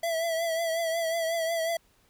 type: tone with vibrato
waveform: square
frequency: 661 Hz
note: E5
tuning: 5 cents sharp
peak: -27 dBFS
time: 0.03-1.77 s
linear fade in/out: 5 ms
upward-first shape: triangle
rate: 5.5 Hz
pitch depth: 51 cents each way
effects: pink hiss -65 dBFS RMS until 2.09 s